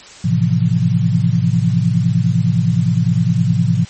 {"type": "chord", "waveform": "sine", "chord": "F major seventh", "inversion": "first", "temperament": "equal", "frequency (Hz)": [110, 130.81, 164.81, 174.61], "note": ["A2", "C3", "E3", "F3"], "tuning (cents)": [0, 0, 0, 0], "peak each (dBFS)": -17, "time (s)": [0.24, 3.85], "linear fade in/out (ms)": 10, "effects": ["white hiss -38 dBFS RMS until 3.89 s", "MP3 32 kbps"]}